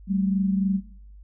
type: tone pair together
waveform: sine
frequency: 191.6 / 215.1 Hz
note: G3 / A3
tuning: -39 / -39 cents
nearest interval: major second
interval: 200 cents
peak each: -21 / -28 dBFS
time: 0.07-0.81 s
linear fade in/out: 50 ms
effects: noise-tail reverb RT60 0.7 s tail -22 dB re dry + added 50 Hz sine -43 dBFS peak until 1.23 s